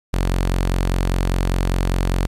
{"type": "tone", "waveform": "sawtooth", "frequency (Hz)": 45, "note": "F#1", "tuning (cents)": -47, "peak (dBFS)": -13, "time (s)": [0.13, 2.27], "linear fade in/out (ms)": 10, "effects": ["resampled to 32000 Hz", "9-bit"]}